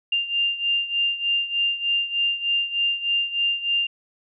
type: beating tone pair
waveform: sine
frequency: 2794 / 2797.3 Hz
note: F7 / F7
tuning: 0 / +2 cents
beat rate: 3.3 Hz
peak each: -22 / -26 dBFS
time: 0.12-3.87 s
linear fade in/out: 5 ms
effects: none